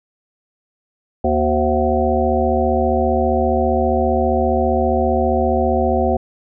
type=harmonic tone with a mistuned harmonic; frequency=75 Hz; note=D2; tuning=37 cents sharp; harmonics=1 / 3 / 5 / 7 / 9 / 10; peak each=-21 / -21 / -21 / -21 / -21 / -21 dBFS; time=1.24-6.17 s; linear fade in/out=5 ms; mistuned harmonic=3; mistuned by=+90 cents; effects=none